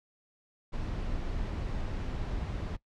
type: noise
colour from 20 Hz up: brown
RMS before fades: -34 dBFS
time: 0.72-2.77 s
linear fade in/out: 20 ms
effects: noise-tail reverb RT60 0.1 s tail -19 dB re dry + low-pass 5000 Hz 12 dB/octave